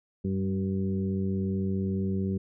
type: harmonic tone with a mistuned harmonic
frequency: 95.6 Hz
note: G2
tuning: 43 cents flat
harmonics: 1 / 2 / 3 / 4 / 5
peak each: -31 / -28 / -42 / -35 / -45 dBFS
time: 0.24-2.38 s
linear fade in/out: 10 ms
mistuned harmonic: 2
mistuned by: +18 cents
effects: none